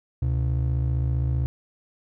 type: ring-modulated tone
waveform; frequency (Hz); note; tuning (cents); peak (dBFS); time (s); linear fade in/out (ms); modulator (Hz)
triangle; 99; G2; +18; -16; 0.22-1.46; 0; 27.7
effects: none